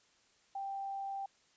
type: tone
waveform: sine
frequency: 786 Hz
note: G5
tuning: 4 cents sharp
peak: -37 dBFS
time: 0.55-1.26 s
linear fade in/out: 5 ms
effects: white hiss -69 dBFS RMS until 1.56 s + resampled to 16000 Hz